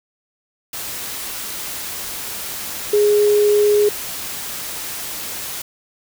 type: tone in noise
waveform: sine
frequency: 415.4 Hz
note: G#4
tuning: in tune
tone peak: -11 dBFS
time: 2.93-3.89 s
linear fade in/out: 5 ms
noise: white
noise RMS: -28 dBFS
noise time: 0.73-5.62 s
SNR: +14 dB
effects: none

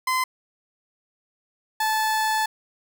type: tone pair in turn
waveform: 30% pulse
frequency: 1028 / 871 Hz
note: C6 / A5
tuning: -31 / -18 cents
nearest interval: minor third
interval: 287 cents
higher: first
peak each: -18 dBFS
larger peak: neither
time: 0.07-0.24 / 1.8-2.46 s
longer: second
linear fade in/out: 5 ms
effects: none

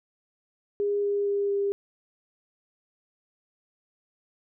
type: tone with pitch steps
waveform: sine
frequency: 407.7 / 405.4 / 403 / 400.7 Hz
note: G#4 / G#4 / G4 / G4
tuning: -32 / -42 / +48 / +38 cents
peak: -23 dBFS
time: 0.8-1.72 s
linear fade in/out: 0 ms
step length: 230 ms
effects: none

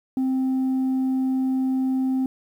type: tone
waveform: sine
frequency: 261.6 Hz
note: C4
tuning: in tune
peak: -17 dBFS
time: 0.17-2.26 s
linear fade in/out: 2 ms
effects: tanh soft clip ceiling -19 dBFS + 9-bit

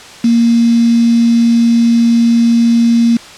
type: tone with quantisation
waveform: sine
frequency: 233.1 Hz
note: A#3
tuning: in tune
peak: -6 dBFS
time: 0.24-3.17 s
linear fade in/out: 5 ms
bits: 4
effects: white hiss -33 dBFS RMS until 3.37 s + low-pass 6000 Hz 12 dB/octave

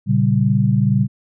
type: chord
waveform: sine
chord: G diminished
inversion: first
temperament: equal with one note detuned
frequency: 116.54 / 138.59 / 195.32 Hz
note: Bb2 / Db3 / G3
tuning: 0 / 0 / -6 cents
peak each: -17 dBFS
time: 0.06-1.08 s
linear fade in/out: 50 ms
effects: none

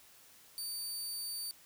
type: tone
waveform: 20% pulse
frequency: 4600 Hz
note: D8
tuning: 37 cents flat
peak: -32 dBFS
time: 0.58-1.51 s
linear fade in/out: 0 ms
effects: white hiss -60 dBFS RMS until 1.65 s

